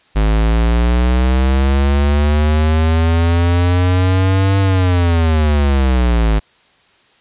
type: linear two-way sweep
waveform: square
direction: up then down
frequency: 51.91 to 98 to 51.91 Hz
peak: -11 dBFS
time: 0.15-6.4 s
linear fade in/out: 20 ms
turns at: 4.59 s
effects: white hiss -52 dBFS RMS until 7.2 s + resampled to 8000 Hz